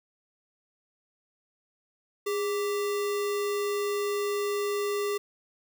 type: tone with sample-and-hold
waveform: sine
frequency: 409.8 Hz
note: G#4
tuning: 23 cents flat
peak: -26 dBFS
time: 2.26-5.18 s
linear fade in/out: 10 ms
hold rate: 1575 Hz
effects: none